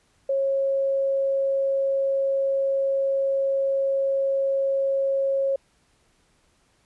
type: tone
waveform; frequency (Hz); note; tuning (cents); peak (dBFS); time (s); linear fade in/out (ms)
sine; 545; C#5; -29; -20; 0.29-5.56; 5
effects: pink hiss -64 dBFS RMS until 6.85 s + resampled to 24000 Hz